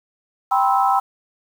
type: chord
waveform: sine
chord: C major seventh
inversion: second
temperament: just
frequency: 784.9 / 981.1 / 1046.5 / 1308.1 Hz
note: G5 / B5 / C6 / E6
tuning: +2 / -12 / 0 / -14 cents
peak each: -17 / -21 / -22 / -21 dBFS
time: 0.51-1 s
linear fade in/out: 10 ms
effects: 7-bit